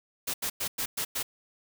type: noise bursts at uneven times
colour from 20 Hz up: white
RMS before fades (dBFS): -31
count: 6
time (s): 0.27-0.34 / 0.42-0.5 / 0.6-0.68 / 0.78-0.86 / 0.97-1.05 / 1.15-1.23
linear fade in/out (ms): 10
effects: none